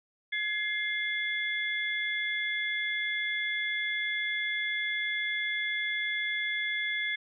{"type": "tone cluster", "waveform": "sine", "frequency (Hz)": [1697, 2104, 3421], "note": ["G#6", "C7", "A7"], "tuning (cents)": [37, 9, -49], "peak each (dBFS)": [-34, -31, -36], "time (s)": [0.32, 7.16], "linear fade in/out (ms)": 10, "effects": []}